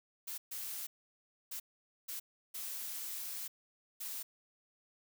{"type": "noise bursts at uneven times", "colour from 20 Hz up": "blue", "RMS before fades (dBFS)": -42, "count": 6, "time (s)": [[0.27, 0.38], [0.51, 0.87], [1.51, 1.6], [2.08, 2.2], [2.54, 3.48], [4, 4.23]], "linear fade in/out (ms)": 10, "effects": []}